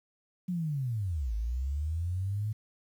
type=linear two-way sweep; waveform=sine; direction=down then up; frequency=185.1 to 51.91 to 109.5 Hz; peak=-29 dBFS; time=0.48-2.53 s; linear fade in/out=10 ms; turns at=1.34 s; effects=10-bit